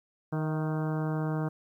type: harmonic tone with a mistuned harmonic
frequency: 155.56 Hz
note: D#3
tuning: in tune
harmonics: 1 / 2 / 3 / 4 / 5 / 6 / 7 / 8 / 9 / 10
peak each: -29 / -35 / -39 / -41 / -43 / -45 / -46 / -47 / -48 / -49 dBFS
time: 0.32-1.49 s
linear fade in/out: 10 ms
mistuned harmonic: 4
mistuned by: +37 cents
effects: 11-bit